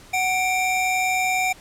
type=tone pair together; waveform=square; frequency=743.7 / 2361 Hz; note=F#5 / D7; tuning=+9 / +9 cents; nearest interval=octave + minor sixth; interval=2000 cents; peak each=-23 dBFS; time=0.13-1.53 s; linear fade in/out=10 ms; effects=pink hiss -47 dBFS RMS until 1.6 s + low-pass 11000 Hz 12 dB/octave